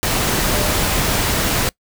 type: tone in noise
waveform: sine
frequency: 601 Hz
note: D5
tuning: 40 cents sharp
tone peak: -26 dBFS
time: 0.54-0.79 s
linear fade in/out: 0 ms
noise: pink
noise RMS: -18 dBFS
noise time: 0.03-1.69 s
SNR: -11 dB
effects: noise-tail reverb RT60 0.1 s tail -23 dB re dry